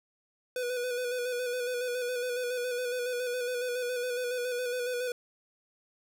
square tone with vibrato, 493.9 Hz, B4, in tune, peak -31 dBFS, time 0.56-5.12 s, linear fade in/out 2 ms, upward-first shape square, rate 7.2 Hz, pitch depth 30 cents each way, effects none

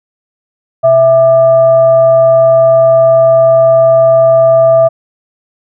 sine tone with frequency modulation, 659.3 Hz, E5, in tune, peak -3 dBFS, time 0.83-4.89 s, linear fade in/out 20 ms, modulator 532 Hz, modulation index 0.28, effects none

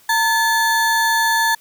square ring-modulated tone, 1318.5 Hz, E6, in tune, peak -12 dBFS, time 0.09-1.55 s, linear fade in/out 5 ms, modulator 407 Hz, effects white hiss -51 dBFS RMS until 1.6 s

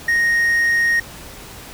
triangle tone, 1864.7 Hz, A#6, in tune, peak -12 dBFS, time 0.08-1 s, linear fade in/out 5 ms, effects pink hiss -37 dBFS RMS until 1.73 s

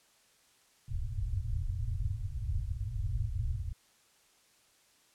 white low-pass noise, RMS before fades -34 dBFS, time 0.88-3.73 s, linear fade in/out 5 ms, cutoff 120 Hz, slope 96 dB/octave, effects white hiss -66 dBFS RMS until 5.14 s + low-pass 10000 Hz 12 dB/octave

